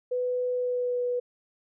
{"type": "tone with pitch glide", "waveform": "sine", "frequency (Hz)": [497.6, 491], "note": ["B4", "B4"], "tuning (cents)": [13, -10], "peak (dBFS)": -25, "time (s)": [0.11, 1.2], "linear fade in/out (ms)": 10, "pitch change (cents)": -23, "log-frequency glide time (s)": [0.52, 1.02], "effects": []}